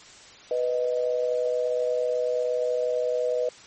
sine tone pair together, 493.9 / 622.3 Hz, B4 / D#5, 0 / 0 cents, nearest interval major third, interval 400 cents, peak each -24 / -27 dBFS, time 0.51-3.49 s, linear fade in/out 2 ms, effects white hiss -48 dBFS RMS until 3.66 s + MP3 32 kbps

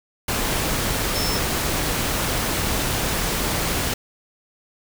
sine tone in noise, 5310 Hz, E8, 12 cents sharp, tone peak -27 dBFS, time 1.15-1.38 s, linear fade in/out 5 ms, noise pink, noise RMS -23 dBFS, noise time 0.28-3.94 s, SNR -7 dB, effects none

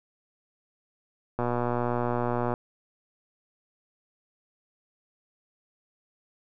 click train, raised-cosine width 1 ms, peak -14 dBFS, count 140, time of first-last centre 1.39-2.539 s, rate 121 Hz, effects none

